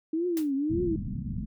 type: tone with vibrato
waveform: sine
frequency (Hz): 311.1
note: D#4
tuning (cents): 0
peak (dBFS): -25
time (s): 0.13-0.96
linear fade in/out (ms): 5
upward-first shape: triangle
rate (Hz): 1.8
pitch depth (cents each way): 270
type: noise with exponential decay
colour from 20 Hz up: white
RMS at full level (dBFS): -36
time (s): 0.37-0.51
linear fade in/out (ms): 0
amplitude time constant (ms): 29
type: low-pass noise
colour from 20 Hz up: white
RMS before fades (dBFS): -33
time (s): 0.69-1.46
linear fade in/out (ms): 20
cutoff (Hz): 230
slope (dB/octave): 48
effects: none